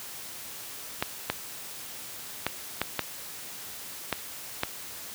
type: clicks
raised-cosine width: 0.3 ms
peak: -9 dBFS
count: 7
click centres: 1.025 / 1.3 / 2.466 / 2.816 / 2.993 / 4.127 / 4.634 s
effects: white hiss -41 dBFS RMS until 5.14 s + high-pass 60 Hz 12 dB/octave